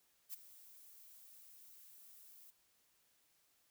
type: noise with ADSR envelope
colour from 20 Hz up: violet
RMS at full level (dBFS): -44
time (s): 0.29-2.51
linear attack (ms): 45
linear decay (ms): 15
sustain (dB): -16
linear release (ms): 13
effects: white hiss -75 dBFS RMS until 3.7 s